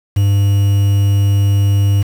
triangle tone with quantisation, 100 Hz, G2, 35 cents sharp, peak -7 dBFS, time 0.16-2.03 s, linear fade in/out 10 ms, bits 5, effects none

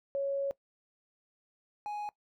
sine / triangle tone pair in turn, 554.4 / 832.9 Hz, C#5 / G#5, 0 / +5 cents, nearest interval perfect fifth, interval 705 cents, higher second, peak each -29 / -33 dBFS, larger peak first, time 0.15-0.51 / 1.86-2.09 s, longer first, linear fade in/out 0 ms, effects noise-tail reverb RT60 0.1 s tail -20 dB re dry

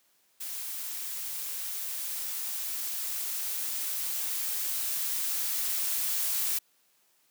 blue noise with level ramp, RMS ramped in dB -37 to -29 dBFS, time 0.4-6.59 s, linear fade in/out 10 ms, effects white hiss -68 dBFS RMS until 7.3 s + high-pass 150 Hz 12 dB/octave

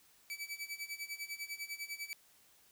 sawtooth tone with tremolo, 2300 Hz, D7, 37 cents flat, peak -35 dBFS, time 0.3-2.13 s, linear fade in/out 0 ms, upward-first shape sine, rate 10 Hz, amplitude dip 85%, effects white hiss -66 dBFS RMS until 2.71 s

